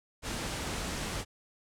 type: low-pass noise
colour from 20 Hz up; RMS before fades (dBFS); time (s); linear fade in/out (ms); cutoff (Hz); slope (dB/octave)
pink; -36; 0.22-1.25; 50; 9800; 24
effects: none